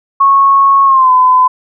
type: tone with pitch glide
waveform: sine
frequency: 1100 to 1014.5 Hz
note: C#6 to B5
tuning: -14 to +46 cents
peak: -4 dBFS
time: 0.2-1.48 s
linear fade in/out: 10 ms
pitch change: -140 cents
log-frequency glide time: 0.85-1.11 s
effects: none